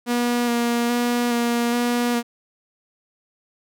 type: tone with vibrato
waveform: sawtooth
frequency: 239 Hz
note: A#3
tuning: 43 cents sharp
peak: -15 dBFS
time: 0.06-2.23 s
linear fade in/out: 50 ms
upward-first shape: square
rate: 1.2 Hz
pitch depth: 15 cents each way
effects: none